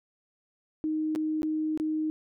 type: tone with dropouts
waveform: sine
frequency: 311.1 Hz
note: D#4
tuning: in tune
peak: -26 dBFS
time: 0.84-2.1 s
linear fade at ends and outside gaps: 0 ms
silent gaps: 1.151-1.159 / 1.42-1.431 / 1.775-1.799 s
effects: none